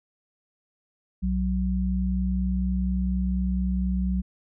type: tone pair together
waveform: sine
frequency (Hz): 62.2 / 186.39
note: B1 / F#3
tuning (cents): +13 / +13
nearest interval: octave + perfect fifth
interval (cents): 1900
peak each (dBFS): -25 / -25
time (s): 1.22-4.22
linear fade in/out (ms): 20
effects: none